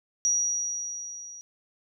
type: tone with level ramp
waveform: sine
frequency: 5770 Hz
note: F#8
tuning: 44 cents flat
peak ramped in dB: -20 to -41 dBFS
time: 0.25-1.41 s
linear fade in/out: 0 ms
effects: none